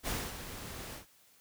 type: noise with ADSR envelope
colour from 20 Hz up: pink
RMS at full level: -34 dBFS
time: 0.03-1.06 s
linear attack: 49 ms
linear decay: 250 ms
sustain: -10 dB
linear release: 120 ms
effects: white hiss -64 dBFS RMS until 1.4 s